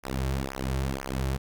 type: tone with flanger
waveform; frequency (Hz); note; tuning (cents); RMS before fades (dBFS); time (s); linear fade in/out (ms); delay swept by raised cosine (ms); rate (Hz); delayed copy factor
sawtooth; 66.5; C2; +29; -30; 0.03-1.38; 20; 0.24 to 4.14; 2; -0.95
effects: none